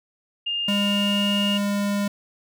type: tone with pitch glide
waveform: sine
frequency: 2818 to 2838 Hz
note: F7 to F7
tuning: +15 to +27 cents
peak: -23 dBFS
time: 0.46-1.58 s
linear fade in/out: 10 ms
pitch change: +12 cents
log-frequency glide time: 0.86-1.27 s
type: tone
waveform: square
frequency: 202.6 Hz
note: G#3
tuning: 43 cents flat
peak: -22 dBFS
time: 0.68-2.08 s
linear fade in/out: 5 ms
effects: none